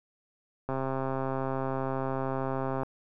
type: click train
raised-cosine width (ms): 1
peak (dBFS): -18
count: 286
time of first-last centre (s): 0.69-2.833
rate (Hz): 133
effects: none